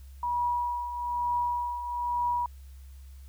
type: tone with tremolo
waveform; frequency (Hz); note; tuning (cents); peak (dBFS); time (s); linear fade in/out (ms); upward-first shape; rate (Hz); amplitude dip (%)
sine; 966; B5; -39; -24; 0.23-2.46; 2; triangle; 1.1; 65
effects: added 67 Hz sine -44 dBFS peak until 3.28 s + white hiss -63 dBFS RMS until 3.28 s